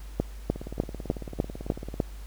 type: two click trains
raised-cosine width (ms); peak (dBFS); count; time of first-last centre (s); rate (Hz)
2; -23 / -10; 26 / 7; 0.56-1.941 / 0.2-2.002; 18.1 / 3.33
effects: added 50 Hz sine -38 dBFS peak until 2.26 s + pink hiss -53 dBFS RMS until 2.26 s